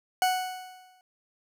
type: tone with exponential decay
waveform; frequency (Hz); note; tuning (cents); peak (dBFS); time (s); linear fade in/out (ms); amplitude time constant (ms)
40% pulse; 740; F#5; 0; -19; 0.22-1.01; 1; 170
effects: none